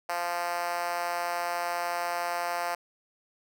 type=tone with high-pass filter; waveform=5% pulse; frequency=173.9 Hz; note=F3; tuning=7 cents flat; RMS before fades=-31 dBFS; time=0.09-2.75 s; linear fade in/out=5 ms; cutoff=670 Hz; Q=2.8; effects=none